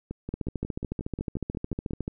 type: two click trains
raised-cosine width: 3 ms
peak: -21 / -17 dBFS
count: 11 / 25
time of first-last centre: 0.11-1.909 / 0.34-2.079 s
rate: 5.56 / 13.8 Hz
effects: none